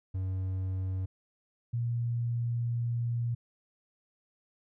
triangle / sine tone pair in turn, 94 / 118.43 Hz, F#2 / A#2, +28 / +28 cents, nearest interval major third, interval 400 cents, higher second, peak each -28 dBFS, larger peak neither, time 0.14-1.06 / 1.73-3.35 s, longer second, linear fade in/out 10 ms, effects none

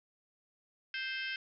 harmonic tone, 523.3 Hz, C5, in tune, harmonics 3 / 4 / 5 / 6 / 7 / 8 / 9 / 10, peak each -39 / -43 / -42 / -43 / -55 / -55 / -52 / -49 dBFS, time 0.94-1.36 s, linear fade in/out 2 ms, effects none

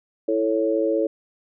sine chord, A major, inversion second, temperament equal, 329.6 / 440 / 554.4 Hz, E4 / A4 / C#5, 0 / 0 / 0 cents, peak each -23 dBFS, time 0.28-1.07 s, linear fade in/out 5 ms, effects none

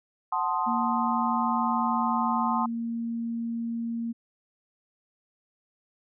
sine chord, F# diminished seventh, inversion none, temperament equal, 740 / 880 / 1046.5 / 1244.5 Hz, F#5 / A5 / C6 / Eb6, 0 / 0 / 0 / 0 cents, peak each -32 / -29 / -28 / -32 dBFS, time 0.32-2.66 s, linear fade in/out 5 ms
sine tone with pitch glide, 233.1 to 231.6 Hz, A#3 to A#3, 0 to -11 cents, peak -28 dBFS, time 0.66-4.13 s, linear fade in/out 20 ms, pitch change -11 cents, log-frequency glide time 1.52-2.43 s
effects none

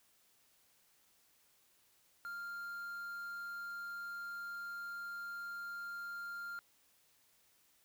triangle tone with quantisation, 1396.9 Hz, F6, in tune, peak -40 dBFS, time 2.25-6.59 s, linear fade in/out 0 ms, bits 10, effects white hiss -71 dBFS RMS until 7.84 s

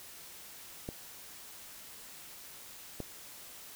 clicks, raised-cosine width 2 ms, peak -24 dBFS, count 2, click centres 0.889 / 3.003 s, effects white hiss -50 dBFS RMS until 3.75 s

